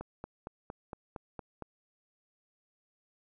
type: click train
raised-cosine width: 1 ms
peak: -26 dBFS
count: 8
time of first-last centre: 0.01-1.623 s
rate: 4.34 Hz
effects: none